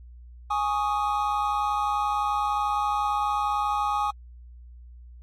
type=chord; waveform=triangle; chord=Ab suspended fourth; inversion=none; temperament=equal with one note detuned; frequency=830.6 / 1113.2 / 1244.5 Hz; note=Ab5 / Db6 / Eb6; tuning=0 / +7 / 0 cents; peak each=-24 / -28 / -26 dBFS; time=0.5-4.11 s; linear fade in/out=10 ms; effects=added 60 Hz sine -43 dBFS peak until 5.22 s + AAC 48 kbps